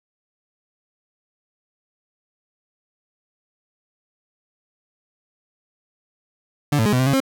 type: tone with pitch steps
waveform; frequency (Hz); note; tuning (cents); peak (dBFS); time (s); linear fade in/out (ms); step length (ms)
30% pulse; 146 / 111.6 / 208.3 / 126.1 / 130.2 / 138.1 / 267.7; D3 / A2 / G#3 / B2 / C3 / C#3 / C4; -10 / +25 / +5 / +36 / -8 / -6 / +40; -13; 6.72-7.203; 5; 69
effects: none